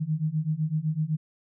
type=beating tone pair; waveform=sine; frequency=151.6 / 159.5 Hz; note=D#3 / D#3; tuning=-45 / +43 cents; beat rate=7.9 Hz; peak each=-28 / -27 dBFS; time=0-1.17 s; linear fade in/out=20 ms; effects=none